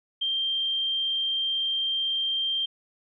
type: tone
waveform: sine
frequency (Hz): 3169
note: G7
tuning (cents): +18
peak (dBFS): -24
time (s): 0.21-2.66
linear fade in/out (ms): 10
effects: none